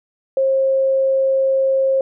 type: tone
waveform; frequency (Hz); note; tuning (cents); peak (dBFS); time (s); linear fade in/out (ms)
sine; 535; C5; +38; -13; 0.37-2.01; 2
effects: none